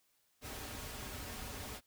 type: noise with comb filter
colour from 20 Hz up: pink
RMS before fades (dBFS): -45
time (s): 0.41-1.81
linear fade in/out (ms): 50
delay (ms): 5.9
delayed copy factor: -0.55
effects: white hiss -75 dBFS RMS until 1.86 s